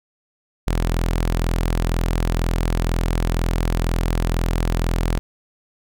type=tone; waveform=sawtooth; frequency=42.06 Hz; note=E1; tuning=36 cents sharp; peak=-14 dBFS; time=0.67-5.19 s; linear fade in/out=0 ms; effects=none